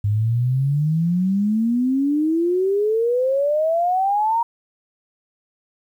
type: exponential sweep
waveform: sine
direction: up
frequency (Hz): 100.7 to 945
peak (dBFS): -16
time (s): 0.04-4.43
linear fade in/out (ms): 5
effects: 9-bit